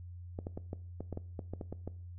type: clicks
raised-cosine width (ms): 2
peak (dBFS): -26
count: 12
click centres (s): 0.389 / 0.469 / 0.575 / 0.731 / 1.006 / 1.127 / 1.174 / 1.392 / 1.536 / 1.612 / 1.726 / 1.876
effects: noise-tail reverb RT60 0.5 s tail -19 dB re dry + added 88 Hz sine -44 dBFS peak until 2.18 s